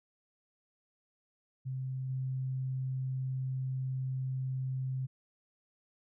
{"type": "tone with level steps", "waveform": "sine", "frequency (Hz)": 130.81, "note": "C3", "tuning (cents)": 0, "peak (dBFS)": [-34, -32], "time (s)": [1.65, 5.07], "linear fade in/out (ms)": 20, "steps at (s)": 2.09, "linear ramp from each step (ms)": 10, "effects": []}